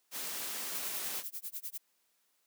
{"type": "noise", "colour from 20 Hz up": "white", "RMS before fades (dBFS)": -39, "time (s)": [0.11, 1.24], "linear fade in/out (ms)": 50}
{"type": "noise with tremolo", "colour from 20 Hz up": "violet", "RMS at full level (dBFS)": -39, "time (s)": [0.74, 1.78], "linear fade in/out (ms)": 10, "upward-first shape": "sine", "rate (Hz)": 10, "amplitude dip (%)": 100}
{"effects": ["white hiss -75 dBFS RMS until 2.46 s", "high-pass 200 Hz 12 dB/octave"]}